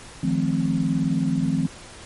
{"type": "chord", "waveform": "sine", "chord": "F dominant seventh", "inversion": "third", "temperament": "equal with one note detuned", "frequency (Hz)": [155.56, 174.61, 214.6, 261.6], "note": ["Eb3", "F3", "A3", "C4"], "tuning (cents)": [0, 0, -43, 0], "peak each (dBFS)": [-25, -24, -27, -24], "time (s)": [0.23, 1.67], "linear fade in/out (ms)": 5, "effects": ["pink hiss -42 dBFS RMS until 2.05 s", "MP3 48 kbps"]}